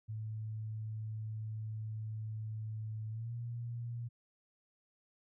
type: tone with pitch glide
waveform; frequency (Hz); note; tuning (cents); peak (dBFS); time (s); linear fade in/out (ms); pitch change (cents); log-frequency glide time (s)
sine; 109.1 to 118.29; A2 to A#2; -14 to +26; -38; 0.08-4.09; 20; +140; 3.1-3.33
effects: none